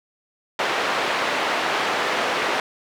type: band-pass noise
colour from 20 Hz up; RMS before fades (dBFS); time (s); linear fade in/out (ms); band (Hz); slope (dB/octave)
pink; -23; 0.59-2.6; 2; 520 to 2900; 12
effects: none